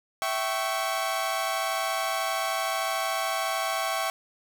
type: chord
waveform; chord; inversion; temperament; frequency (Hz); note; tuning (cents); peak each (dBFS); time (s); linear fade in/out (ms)
sawtooth; C# diminished; first; equal with one note detuned; 659.3 / 772.8 / 1108.7; E5 / G5 / C#6; 0 / -25 / 0; -27; 0.22-4.1; 0
effects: 9-bit